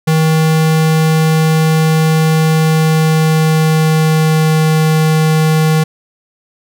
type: tone with pitch glide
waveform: square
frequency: 158.5 to 157.22 Hz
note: D#3 to D#3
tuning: +32 to +18 cents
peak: -9 dBFS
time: 0.07-5.84 s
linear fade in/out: 10 ms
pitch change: -14 cents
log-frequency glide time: 2.49-4.6 s
effects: none